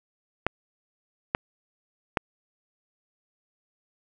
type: clicks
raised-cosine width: 0.5 ms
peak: -7 dBFS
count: 3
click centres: 0.466 / 1.349 / 2.172 s
effects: none